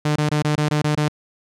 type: tone bursts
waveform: sawtooth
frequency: 150.2 Hz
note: D3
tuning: 39 cents sharp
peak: -13 dBFS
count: 8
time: 0.05-1.084 s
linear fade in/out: 5 ms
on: 110 ms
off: 22 ms
effects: low-pass 8000 Hz 12 dB/octave